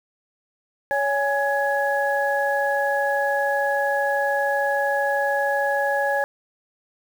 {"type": "tone cluster", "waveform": "sine", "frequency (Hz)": [561, 828, 1678], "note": ["C#5", "G#5", "G#6"], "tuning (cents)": [21, -5, 17], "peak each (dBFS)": [-23, -24, -24], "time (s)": [0.91, 6.24], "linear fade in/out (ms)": 0, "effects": ["7-bit"]}